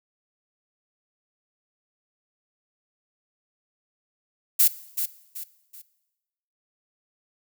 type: noise with echo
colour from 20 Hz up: violet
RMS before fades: -17 dBFS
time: 4.59-4.68 s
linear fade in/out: 10 ms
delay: 380 ms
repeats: 3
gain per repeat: -9 dB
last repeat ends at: 5.82 s
effects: noise-tail reverb RT60 1.0 s tail -18 dB re dry